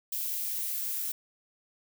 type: noise with high-pass filter sweep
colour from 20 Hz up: violet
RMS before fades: -33 dBFS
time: 0.12-1.12 s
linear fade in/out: 5 ms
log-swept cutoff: 2600 to 1300 Hz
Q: 1.3
effects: none